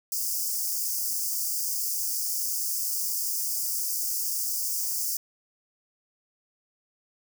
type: high-pass noise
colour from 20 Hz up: white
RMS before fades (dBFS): -29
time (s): 0.12-5.17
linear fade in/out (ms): 2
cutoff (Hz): 4800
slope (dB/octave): 96
effects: none